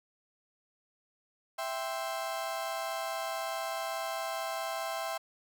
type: chord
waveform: 35% pulse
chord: C major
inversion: first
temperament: equal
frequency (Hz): 659.3 / 784 / 1046.5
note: E5 / G5 / C6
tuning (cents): 0 / 0 / 0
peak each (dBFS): -35 / -37 / -38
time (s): 1.58-5.18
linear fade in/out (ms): 10
effects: none